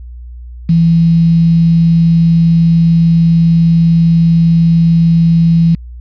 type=tone with quantisation; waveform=sine; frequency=166.5 Hz; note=E3; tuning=18 cents sharp; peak=-5 dBFS; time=0.69-5.75 s; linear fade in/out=5 ms; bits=5; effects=added 60 Hz sine -26 dBFS peak until 6 s + resampled to 11025 Hz